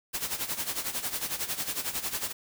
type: noise with tremolo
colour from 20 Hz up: white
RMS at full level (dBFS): -30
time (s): 0.13-2.33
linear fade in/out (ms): 20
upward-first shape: sine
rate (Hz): 11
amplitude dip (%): 75
effects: none